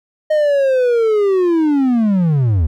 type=linear sweep; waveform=triangle; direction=down; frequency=622.3 to 71.5 Hz; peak=-9 dBFS; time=0.3-2.67 s; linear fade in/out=10 ms; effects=none